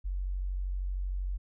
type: tone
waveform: sine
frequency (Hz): 46.44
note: F#1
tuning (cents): +7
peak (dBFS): -30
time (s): 0.04-1.38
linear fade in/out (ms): 20
effects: none